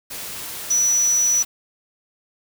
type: tone in noise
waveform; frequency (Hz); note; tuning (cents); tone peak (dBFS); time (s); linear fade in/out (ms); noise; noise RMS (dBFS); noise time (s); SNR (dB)
sine; 5910; F#8; -3; -15; 0.7-1.43; 10; white; -32; 0.1-1.45; +14
effects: none